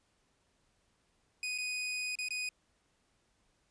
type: tone with dropouts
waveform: sawtooth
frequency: 2489 Hz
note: D#7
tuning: in tune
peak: -31 dBFS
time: 1.43-2.49 s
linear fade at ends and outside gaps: 2 ms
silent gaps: 1.579-1.584 / 2.154-2.187 / 2.286-2.306 s
effects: pink hiss -74 dBFS RMS until 3.7 s + resampled to 22050 Hz

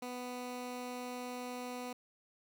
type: tone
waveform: 15% pulse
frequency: 248.1 Hz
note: B3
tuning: 8 cents sharp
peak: -34 dBFS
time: 0.02-1.93 s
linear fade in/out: 5 ms
effects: none

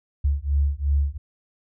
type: beating tone pair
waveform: sine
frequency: 69.7 / 72.5 Hz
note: C#2 / D2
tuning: +10 / -22 cents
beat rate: 2.8 Hz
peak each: -22 dBFS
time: 0.24-1.18 s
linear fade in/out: 10 ms
effects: none

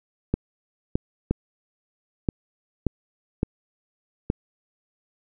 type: clicks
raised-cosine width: 3 ms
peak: -8 dBFS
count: 7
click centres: 0.34 / 0.955 / 1.31 / 2.288 / 2.867 / 3.431 / 4.301 s
effects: none

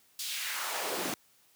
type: noise with high-pass filter sweep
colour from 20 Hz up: pink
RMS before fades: -35 dBFS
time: 0.19-1.14 s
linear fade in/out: 2 ms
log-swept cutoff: 4500 to 210 Hz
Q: 1.5
effects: white hiss -65 dBFS RMS until 1.55 s + high-pass 60 Hz 12 dB/octave

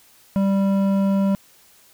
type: tone with hard clipping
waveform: sine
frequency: 196 Hz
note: G3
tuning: in tune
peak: -18 dBFS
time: 0.36-1.35 s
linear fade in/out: 0 ms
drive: 10 dB
effects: white hiss -53 dBFS RMS until 1.93 s

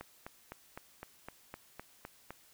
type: click train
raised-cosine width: 0.5 ms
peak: -28 dBFS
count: 10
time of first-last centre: 0.01-2.306 s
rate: 3.92 Hz
effects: white hiss -63 dBFS RMS until 2.53 s

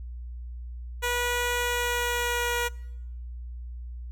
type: tone with pitch glide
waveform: 10% pulse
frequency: 485.4 to 480.1 Hz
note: B4 to B4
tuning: -30 to -49 cents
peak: -17 dBFS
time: 1.02-2.69 s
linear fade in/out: 20 ms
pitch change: -19 cents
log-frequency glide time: 1.56-2.56 s
effects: noise-tail reverb RT60 0.9 s tail -24 dB re dry + added 60 Hz sine -35 dBFS peak until 4.11 s

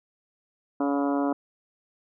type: harmonic tone with a mistuned harmonic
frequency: 141.5 Hz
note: C#3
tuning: 36 cents sharp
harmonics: 2 / 3 / 4 / 5 / 6 / 7 / 8 / 9 / 10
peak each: -24 / -34 / -32 / -32 / -40 / -35 / -42 / -39 / -44 dBFS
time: 0.8-1.33 s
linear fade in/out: 5 ms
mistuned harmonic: 6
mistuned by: -17 cents
effects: none

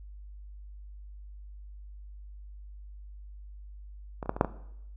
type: clicks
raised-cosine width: 1 ms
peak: -21 / -28 / -12 / -21 / -6 / -16 dBFS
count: 6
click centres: 4.228 / 4.259 / 4.294 / 4.365 / 4.411 / 4.447 s
effects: noise-tail reverb RT60 0.8 s tail -17 dB re dry + added 50 Hz sine -43 dBFS peak until 4.96 s

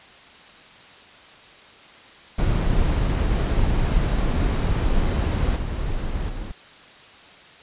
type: noise with level steps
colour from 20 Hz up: brown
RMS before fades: -20 / -26 / -31 dBFS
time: 2.38-6.52 s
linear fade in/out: 10 ms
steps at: 5.56 / 6.29 s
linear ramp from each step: 5 ms
effects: white hiss -46 dBFS RMS until 7.62 s + resampled to 8000 Hz

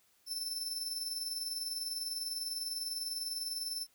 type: tone with tremolo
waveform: sawtooth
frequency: 5310 Hz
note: E8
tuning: 12 cents sharp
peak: -32 dBFS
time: 0.26-3.87 s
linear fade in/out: 50 ms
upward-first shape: square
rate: 20 Hz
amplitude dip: 40%
effects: white hiss -70 dBFS RMS until 3.94 s

